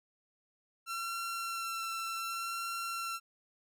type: tone with vibrato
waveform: sawtooth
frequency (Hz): 1354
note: E6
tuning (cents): +46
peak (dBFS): -32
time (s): 0.86-3.2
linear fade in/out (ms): 50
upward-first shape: sine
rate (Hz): 0.67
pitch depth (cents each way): 14
effects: none